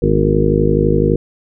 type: harmonic tone with a mistuned harmonic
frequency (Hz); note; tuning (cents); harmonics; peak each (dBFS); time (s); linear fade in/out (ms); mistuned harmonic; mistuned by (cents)
51.91; G#1; 0; 1 / 2 / 3 / 4 / 5 / 6 / 7 / 8 / 9; -19 / -21 / -17 / -22 / -21 / -22 / -18 / -21 / -17; 0.02-1.16; 5; 5; -62
effects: none